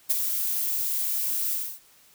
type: noise with ADSR envelope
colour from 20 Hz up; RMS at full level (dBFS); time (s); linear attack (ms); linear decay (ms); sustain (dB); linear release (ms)
violet; -20; 0.09-1.8; 20; 19; -7; 280
effects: white hiss -57 dBFS RMS until 2.14 s